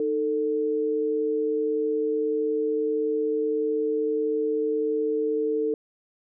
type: tone pair together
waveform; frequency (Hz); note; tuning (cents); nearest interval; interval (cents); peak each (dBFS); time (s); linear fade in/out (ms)
sine; 308.5 / 444.6; D#4 / A4; -15 / +18; tritone; 633; -29 / -23; 0-5.74; 2
effects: none